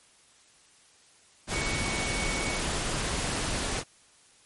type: tone in noise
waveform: sine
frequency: 2234 Hz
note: C#7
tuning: 13 cents sharp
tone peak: -34 dBFS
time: 1.5-2.61 s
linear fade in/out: 50 ms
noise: pink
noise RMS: -30 dBFS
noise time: 1.47-3.84 s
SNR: -7 dB
effects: white hiss -59 dBFS RMS until 4.45 s + MP3 48 kbps